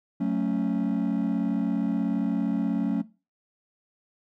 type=chord; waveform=triangle; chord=F# minor; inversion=none; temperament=just; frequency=185 / 222 / 277.5 Hz; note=F#3 / A3 / C#4; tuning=0 / +16 / +2 cents; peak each=-25 dBFS; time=0.2-3.02 s; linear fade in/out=10 ms; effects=noise-tail reverb RT60 0.3 s tail -20 dB re dry + tanh soft clip ceiling -16 dBFS